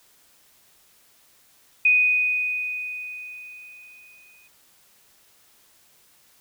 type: tone with exponential decay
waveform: sine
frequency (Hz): 2489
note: D#7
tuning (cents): 0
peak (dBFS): -13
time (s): 1.85-4.48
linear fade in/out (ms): 5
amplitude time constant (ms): 570
effects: white hiss -58 dBFS RMS until 6.4 s